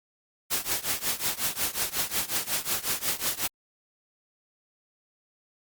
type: noise with tremolo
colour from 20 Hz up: white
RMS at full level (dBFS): -25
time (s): 0.5-3.48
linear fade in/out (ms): 20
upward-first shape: triangle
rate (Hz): 5.5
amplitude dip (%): 95
effects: Opus 48 kbps